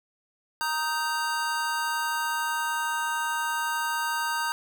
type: chord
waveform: square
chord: Eb major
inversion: second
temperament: just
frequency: 933.4 / 1244.5 / 1555.6 Hz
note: Bb5 / Eb6 / G6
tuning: +2 / 0 / -14 cents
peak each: -30 / -34 / -31 dBFS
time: 0.61-4.52 s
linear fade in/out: 0 ms
effects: none